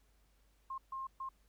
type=tone bursts at uneven times; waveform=sine; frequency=1065 Hz; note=C6; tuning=30 cents sharp; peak=-39 dBFS; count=3; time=0.7-0.78 / 0.92-1.07 / 1.2-1.29 s; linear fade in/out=5 ms; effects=added 50 Hz sine -68 dBFS peak until 1.48 s + pink hiss -75 dBFS RMS until 1.48 s